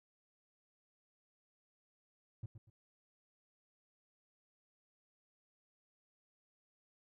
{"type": "tone with echo", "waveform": "triangle", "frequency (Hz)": 110, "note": "A2", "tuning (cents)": 0, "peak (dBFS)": -37, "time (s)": [2.43, 2.46], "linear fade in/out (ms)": 5, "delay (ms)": 120, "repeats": 2, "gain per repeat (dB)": -11, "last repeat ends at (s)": 2.7, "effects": ["tanh soft clip ceiling -35 dBFS"]}